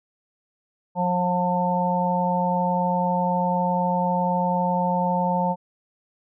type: harmonic tone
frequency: 178.8 Hz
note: F3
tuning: 41 cents sharp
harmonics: 1 / 3 / 4 / 5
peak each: -24 / -27 / -29 / -23 dBFS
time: 0.95-5.56 s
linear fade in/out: 50 ms
effects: none